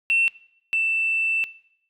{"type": "tone pair in turn", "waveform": "sine", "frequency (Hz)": [2700, 2664], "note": ["E7", "E7"], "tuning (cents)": [41, 18], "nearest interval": "unison", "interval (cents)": 23, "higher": "first", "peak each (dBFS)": [-16, -18], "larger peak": "first", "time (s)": [[0.1, 0.28], [0.73, 1.44]], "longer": "second", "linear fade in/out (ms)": 0, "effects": ["noise-tail reverb RT60 0.7 s tail -20 dB re dry", "tanh soft clip ceiling -13 dBFS"]}